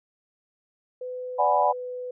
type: tone with pitch glide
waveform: sine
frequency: 503 to 498.9 Hz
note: B4 to B4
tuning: +32 to +17 cents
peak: -31 dBFS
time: 1.01-2.11 s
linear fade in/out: 5 ms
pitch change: -15 cents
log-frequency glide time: 1.63-1.76 s
type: chord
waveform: sine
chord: G# half-diminished seventh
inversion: second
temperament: equal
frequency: 587.3 / 740 / 830.6 / 987.8 Hz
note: D5 / F#5 / G#5 / B5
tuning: 0 / 0 / 0 / 0 cents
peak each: -24 dBFS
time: 1.38-1.73 s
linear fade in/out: 20 ms
effects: none